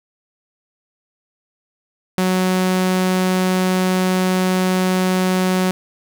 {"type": "tone", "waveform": "sawtooth", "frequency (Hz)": 185, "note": "F#3", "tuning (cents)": 0, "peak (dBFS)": -11, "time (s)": [2.18, 5.71], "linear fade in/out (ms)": 0, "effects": []}